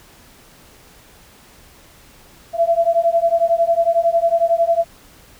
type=beating tone pair; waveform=sine; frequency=668 / 679 Hz; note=E5 / F5; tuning=+23 / -49 cents; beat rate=11 Hz; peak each=-16 dBFS; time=2.53-4.85 s; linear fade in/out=50 ms; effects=pink hiss -47 dBFS RMS until 5.39 s